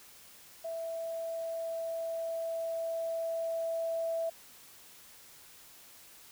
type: tone with level ramp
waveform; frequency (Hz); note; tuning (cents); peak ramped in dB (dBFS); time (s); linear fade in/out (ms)
sine; 660; E5; +2; -35 to -30; 0.64-4.3; 10
effects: white hiss -55 dBFS RMS until 6.31 s